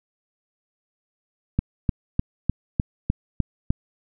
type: click train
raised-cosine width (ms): 5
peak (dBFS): -7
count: 8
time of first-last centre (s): 1.59-3.705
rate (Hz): 3.31
effects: none